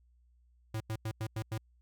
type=tone bursts; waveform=square; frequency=110 Hz; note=A2; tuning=in tune; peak=-34 dBFS; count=6; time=0.74-1.579 s; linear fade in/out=5 ms; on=64 ms; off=91 ms; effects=added 60 Hz sine -63 dBFS peak until 1.81 s